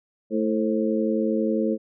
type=harmonic tone with a mistuned harmonic; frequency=110 Hz; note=A2; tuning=in tune; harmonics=2 / 3 / 4 / 5; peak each=-24 / -26 / -27 / -28 dBFS; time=0.3-1.78 s; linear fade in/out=50 ms; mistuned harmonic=5; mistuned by=-57 cents; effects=none